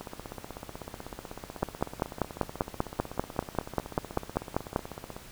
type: two click trains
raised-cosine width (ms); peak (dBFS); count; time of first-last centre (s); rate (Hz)
1; -11 / -24; 17 / 84; 1.63-4.761 / 0.01-5.165; 5.11 / 16.1
effects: pink hiss -49 dBFS RMS until 5.31 s